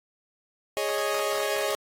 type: chord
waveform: sawtooth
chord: Ab suspended fourth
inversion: none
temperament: equal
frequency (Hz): 415.3 / 554.4 / 622.3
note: Ab4 / Db5 / Eb5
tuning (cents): 0 / 0 / 0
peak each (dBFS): -26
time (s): 0.77-1.75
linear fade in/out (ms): 0
effects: AAC 48 kbps